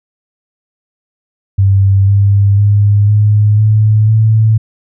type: tone with pitch steps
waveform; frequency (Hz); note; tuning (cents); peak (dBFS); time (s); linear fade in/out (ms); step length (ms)
sine; 97.8 / 100.14 / 102.54 / 105 / 107.52 / 110.09; G2 / G2 / G#2 / G#2 / A2 / A2; -4 / +37 / -22 / +19 / -39 / +1; -5; 1.58-4.58; 10; 500
effects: none